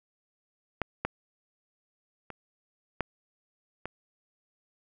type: clicks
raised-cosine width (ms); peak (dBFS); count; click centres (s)
0.5; -13 / -13 / -25 / -13 / -20; 5; 0.817 / 1.05 / 2.303 / 3.007 / 3.856
effects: none